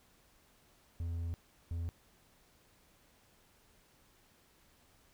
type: tone bursts at uneven times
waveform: triangle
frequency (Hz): 84.3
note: E2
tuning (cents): +39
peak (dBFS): -33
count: 2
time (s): 1-1.34 / 1.71-1.89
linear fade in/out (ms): 0
effects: pink hiss -67 dBFS RMS until 5.13 s